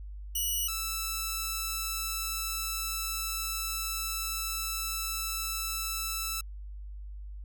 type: tone pair in turn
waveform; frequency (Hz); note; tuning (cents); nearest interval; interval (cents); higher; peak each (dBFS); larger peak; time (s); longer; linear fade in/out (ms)
5% pulse; 2935 / 1319.5; F#7 / E6; -15 / +1; octave + major second; 1384; first; -20; neither; 0.35-0.68 / 0.68-6.41; second; 5
effects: added 50 Hz sine -39 dBFS peak until 7.44 s